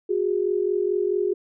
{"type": "tone pair together", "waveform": "sine", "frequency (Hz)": [364.2, 408.8], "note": ["F#4", "G#4"], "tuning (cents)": [-27, -27], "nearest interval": "major second", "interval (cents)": 200, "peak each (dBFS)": -23, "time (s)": [0.09, 1.34], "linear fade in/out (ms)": 10, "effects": []}